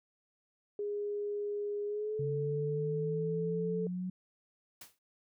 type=tone with pitch glide; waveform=sine; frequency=411.8 to 438.8 Hz; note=G#4 to A4; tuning=-15 to -5 cents; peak=-33 dBFS; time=0.79-3.87 s; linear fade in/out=2 ms; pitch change=+110 cents; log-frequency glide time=1.86-2.27 s
type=exponential sweep; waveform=sine; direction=up; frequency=138.59 to 185 Hz; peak=-34 dBFS; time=2.19-4.1 s; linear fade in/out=5 ms
type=noise with exponential decay; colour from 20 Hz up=white; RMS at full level=-45 dBFS; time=4.81-4.99 s; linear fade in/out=5 ms; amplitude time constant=37 ms
effects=none